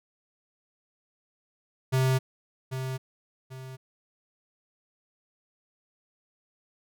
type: tone with echo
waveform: square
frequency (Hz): 130.81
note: C3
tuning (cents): 0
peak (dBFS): -22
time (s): 1.92-2.19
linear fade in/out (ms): 20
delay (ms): 790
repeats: 2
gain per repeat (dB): -9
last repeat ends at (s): 3.77
effects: none